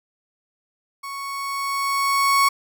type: tone with level ramp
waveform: 35% pulse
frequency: 1108.7 Hz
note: C#6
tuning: in tune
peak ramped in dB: -29 to -12 dBFS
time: 1.03-2.49 s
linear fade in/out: 10 ms
effects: none